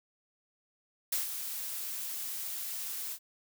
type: noise with ADSR envelope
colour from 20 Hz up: blue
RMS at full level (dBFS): -30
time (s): 1.12-3.19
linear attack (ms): 6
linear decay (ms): 140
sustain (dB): -8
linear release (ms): 68
effects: none